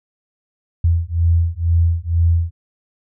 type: beating tone pair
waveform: sine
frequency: 83.2 / 85.3 Hz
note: E2 / F2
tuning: +17 / -40 cents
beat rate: 2.1 Hz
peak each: -16 dBFS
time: 0.84-2.51 s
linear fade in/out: 5 ms
effects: none